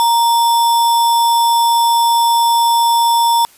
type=tone with sample-and-hold; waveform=sine; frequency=932.3 Hz; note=A#5; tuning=in tune; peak=-9 dBFS; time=0-3.45 s; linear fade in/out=0 ms; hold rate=4410 Hz; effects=white hiss -46 dBFS RMS until 3.57 s + resampled to 32000 Hz